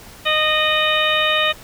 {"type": "harmonic tone with a mistuned harmonic", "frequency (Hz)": 617, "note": "D#5", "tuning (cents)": -15, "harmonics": [1, 2, 3, 4, 5, 6], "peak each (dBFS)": [-22, -22, -22, -22, -22, -22], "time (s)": [0.25, 1.53], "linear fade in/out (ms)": 20, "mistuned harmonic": 5, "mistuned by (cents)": -39, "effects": ["pink hiss -41 dBFS RMS until 1.63 s"]}